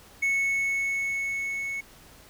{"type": "tone with level ramp", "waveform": "triangle", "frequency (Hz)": 2205, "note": "C#7", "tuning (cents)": -10, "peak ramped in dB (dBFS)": [-20, -28], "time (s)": [0.22, 1.81], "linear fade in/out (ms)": 10, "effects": ["pink hiss -52 dBFS RMS until 2.29 s"]}